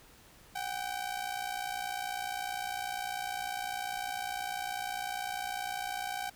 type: ring-modulated tone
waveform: sawtooth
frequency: 770 Hz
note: G5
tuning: 31 cents flat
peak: -28 dBFS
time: 0.55-6.3 s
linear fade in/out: 10 ms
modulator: 30 Hz
effects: pink hiss -58 dBFS RMS until 6.35 s